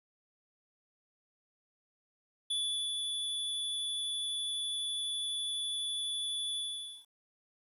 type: tone with ADSR envelope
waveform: square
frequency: 3452 Hz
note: A7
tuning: 34 cents flat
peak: -31 dBFS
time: 2.5-7.06 s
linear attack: 8 ms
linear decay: 410 ms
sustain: -3 dB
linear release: 490 ms
effects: resampled to 32000 Hz + 11-bit